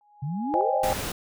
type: tone with exponential growth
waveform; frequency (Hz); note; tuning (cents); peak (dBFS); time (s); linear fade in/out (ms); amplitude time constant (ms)
sine; 830.6; G#5; 0; -22; 0.01-0.61; 1; 130
type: exponential sweep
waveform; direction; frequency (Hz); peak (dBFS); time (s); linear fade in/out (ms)
sine; up; 130.6 to 638; -27; 0.22-0.79; 10
type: chord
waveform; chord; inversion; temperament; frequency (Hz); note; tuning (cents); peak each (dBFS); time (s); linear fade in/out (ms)
sine; Ab major seventh; first; equal; 523.3 / 622.3 / 784 / 830.6; C5 / Eb5 / G5 / Ab5; 0 / 0 / 0 / 0; -27 / -29 / -26 / -29; 0.54-0.93; 0
type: noise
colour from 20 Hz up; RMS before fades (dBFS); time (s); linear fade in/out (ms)
pink; -31; 0.83-1.12; 5
effects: none